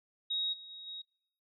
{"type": "tone with level steps", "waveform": "sine", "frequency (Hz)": 3780, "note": "A#7", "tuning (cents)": 23, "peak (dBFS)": [-31, -47, -45, -41], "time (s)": [0.3, 1.02], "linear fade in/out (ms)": 10, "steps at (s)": [0.52, 0.69, 0.86], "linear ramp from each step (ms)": 20, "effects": ["noise-tail reverb RT60 0.7 s tail -25 dB re dry"]}